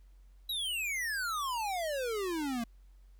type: exponential sweep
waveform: square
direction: down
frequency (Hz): 3950 to 224.7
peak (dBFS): -33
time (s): 0.49-2.64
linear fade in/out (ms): 5
effects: added 46 Hz sine -54 dBFS peak until 3.19 s + pink hiss -75 dBFS RMS until 3.19 s